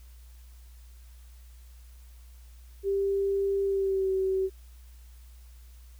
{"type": "tone with pitch glide", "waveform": "sine", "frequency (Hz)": [394.4, 381], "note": ["G4", "G4"], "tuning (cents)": [11, -49], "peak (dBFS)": -24, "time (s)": [2.83, 4.5], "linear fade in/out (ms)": 50, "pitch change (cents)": -60, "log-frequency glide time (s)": [3.64, 4.11], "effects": ["added 60 Hz sine -47 dBFS peak until 5.99 s", "white hiss -62 dBFS RMS until 5.99 s"]}